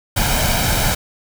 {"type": "noise with comb filter", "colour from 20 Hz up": "pink", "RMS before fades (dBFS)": -17, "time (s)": [0.16, 0.95], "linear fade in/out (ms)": 10, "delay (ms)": 1.3, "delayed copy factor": 0.6, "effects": []}